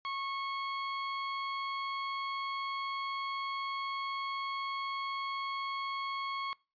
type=tone; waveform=sawtooth; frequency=1096 Hz; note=C#6; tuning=20 cents flat; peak=-31 dBFS; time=0.05-6.53 s; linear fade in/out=0 ms; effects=noise-tail reverb RT60 0.3 s tail -24 dB re dry + resampled to 11025 Hz